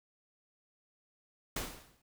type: noise with exponential decay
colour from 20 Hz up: pink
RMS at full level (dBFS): -34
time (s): 1.56-2.02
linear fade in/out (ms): 5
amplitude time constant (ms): 98
effects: none